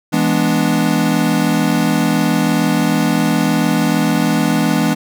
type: chord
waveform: square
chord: E dominant seventh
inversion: none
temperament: equal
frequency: 164.81 / 207.7 / 246.9 / 293.7 Hz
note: E3 / G#3 / B3 / D4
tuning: 0 / 0 / 0 / 0 cents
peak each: -19 dBFS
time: 0.12-4.95 s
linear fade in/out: 20 ms
effects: none